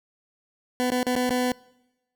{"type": "tone with dropouts", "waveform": "20% pulse", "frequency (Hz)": 250, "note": "B3", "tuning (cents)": 21, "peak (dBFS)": -17, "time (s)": [0.8, 1.52], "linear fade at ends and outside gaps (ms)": 0, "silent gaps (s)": [[0.903, 0.919], [1.03, 1.067], [1.153, 1.163], [1.293, 1.305]], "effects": ["noise-tail reverb RT60 1.0 s tail -24 dB re dry"]}